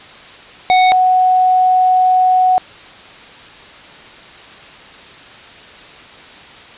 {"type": "tone pair in turn", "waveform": ["square", "sine"], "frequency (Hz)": [740, 740], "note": ["F#5", "F#5"], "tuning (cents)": [0, 0], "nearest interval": "unison", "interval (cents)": 0, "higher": "neither", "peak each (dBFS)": -8, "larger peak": "neither", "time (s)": [[0.7, 0.92], [0.92, 2.58]], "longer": "second", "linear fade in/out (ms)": 0, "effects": ["white hiss -37 dBFS RMS until 6.77 s", "resampled to 8000 Hz"]}